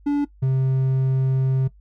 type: tone pair in turn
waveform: triangle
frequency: 288 / 132.12 Hz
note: D4 / C3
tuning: -34 / +17 cents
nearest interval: octave + minor second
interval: 1349 cents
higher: first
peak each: -15 dBFS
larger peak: neither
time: 0.06-0.25 / 0.42-1.68 s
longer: second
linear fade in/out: 10 ms
effects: noise-tail reverb RT60 0.1 s tail -18 dB re dry + added 50 Hz sine -47 dBFS peak until 1.8 s